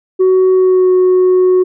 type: tone with pitch glide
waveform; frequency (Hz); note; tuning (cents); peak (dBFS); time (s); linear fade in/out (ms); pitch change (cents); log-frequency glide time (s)
sine; 373.6 to 367.8; F#4 to F#4; +17 to -10; -4; 0.19-1.64; 20; -27; 0.53-0.92
effects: tanh soft clip ceiling -5 dBFS